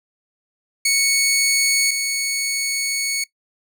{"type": "tone pair in turn", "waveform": "15% pulse", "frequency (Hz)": [2217, 2217], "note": ["C#7", "C#7"], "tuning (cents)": [0, 0], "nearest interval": "unison", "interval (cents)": 0, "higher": "neither", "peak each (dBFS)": [-9, -14], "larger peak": "first", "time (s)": [[0.85, 1.91], [1.91, 3.24]], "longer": "second", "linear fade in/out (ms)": 5, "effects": ["noise-tail reverb RT60 0.1 s tail -19 dB re dry"]}